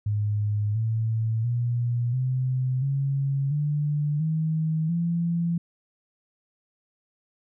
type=tone with pitch steps; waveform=sine; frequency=104.5 / 112 / 120.04 / 128.65 / 137.89 / 147.79 / 158.39 / 169.76 Hz; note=G#2 / A2 / B2 / C3 / C#3 / D3 / D#3 / F3; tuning=+11 / +31 / -49 / -29 / -9 / +11 / +31 / -49 cents; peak=-22 dBFS; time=0.06-5.58 s; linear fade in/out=5 ms; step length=690 ms; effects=none